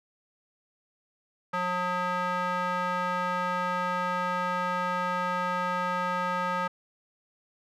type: tone with band-pass filter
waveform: square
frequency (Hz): 180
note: F#3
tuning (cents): -47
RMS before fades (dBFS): -29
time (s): 1.53-6.68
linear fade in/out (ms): 10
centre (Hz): 1200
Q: 2.2
effects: none